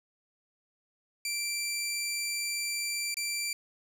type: tone with dropouts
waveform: 15% pulse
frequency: 2349 Hz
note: D7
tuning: in tune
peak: -24 dBFS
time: 1.25-3.53 s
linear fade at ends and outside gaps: 2 ms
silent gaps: 3.143-3.169 s
effects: none